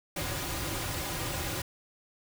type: noise with comb filter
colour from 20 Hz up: pink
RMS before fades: -34 dBFS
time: 0.16-1.62 s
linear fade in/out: 5 ms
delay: 4.5 ms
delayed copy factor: -0.65
effects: none